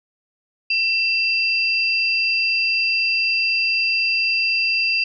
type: tone pair together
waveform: sine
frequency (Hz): 2684 / 4778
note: E7 / D8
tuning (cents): +31 / +29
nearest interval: minor seventh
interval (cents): 998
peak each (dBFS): -18 / -22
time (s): 0.7-5.04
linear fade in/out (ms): 5
effects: none